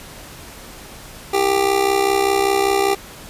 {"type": "tone with amplitude modulation", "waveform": "25% pulse", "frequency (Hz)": 395.1, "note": "G4", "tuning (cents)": 14, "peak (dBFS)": -8, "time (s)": [1.33, 2.95], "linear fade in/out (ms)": 10, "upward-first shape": "sine", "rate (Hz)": 65.1, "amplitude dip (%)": 70, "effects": ["pink hiss -38 dBFS RMS until 3.29 s", "resampled to 32000 Hz"]}